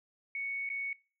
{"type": "tone with dropouts", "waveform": "sine", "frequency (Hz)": 2221, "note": "C#7", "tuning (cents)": 3, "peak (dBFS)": -34, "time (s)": [0.35, 0.93], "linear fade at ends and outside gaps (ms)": 2, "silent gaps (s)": [0.691, 0.7], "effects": ["noise-tail reverb RT60 0.4 s tail -23 dB re dry"]}